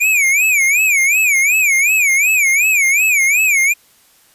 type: tone with vibrato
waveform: square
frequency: 2347 Hz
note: D7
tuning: 2 cents flat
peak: -11 dBFS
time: 0-3.74 s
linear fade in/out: 20 ms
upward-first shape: sine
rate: 2.7 Hz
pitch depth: 180 cents each way
effects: white hiss -51 dBFS RMS until 4.34 s + resampled to 32000 Hz